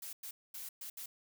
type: noise bursts at uneven times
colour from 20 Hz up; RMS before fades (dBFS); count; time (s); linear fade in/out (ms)
blue; -45; 5; 0.02-0.13 / 0.23-0.31 / 0.54-0.69 / 0.81-0.9 / 0.97-1.06; 5
effects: none